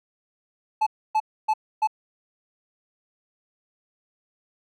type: tone bursts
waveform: triangle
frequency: 866 Hz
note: A5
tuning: 28 cents flat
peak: -16 dBFS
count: 4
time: 0.81-1.874 s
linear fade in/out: 10 ms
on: 56 ms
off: 280 ms
effects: none